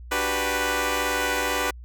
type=chord; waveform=10% pulse; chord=G major seventh; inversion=second; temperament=equal; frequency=293.7 / 370 / 392 / 493.9 Hz; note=D4 / F#4 / G4 / B4; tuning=0 / 0 / 0 / 0 cents; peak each=-22 / -23 / -22 / -17 dBFS; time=0.11-1.71 s; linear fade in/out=10 ms; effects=added 60 Hz sine -38 dBFS peak until 1.84 s